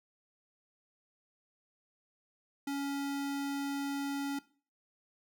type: tone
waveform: square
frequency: 280 Hz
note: C#4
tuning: 18 cents sharp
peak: -34 dBFS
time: 2.67-4.39 s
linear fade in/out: 5 ms
effects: noise-tail reverb RT60 0.4 s tail -18 dB re dry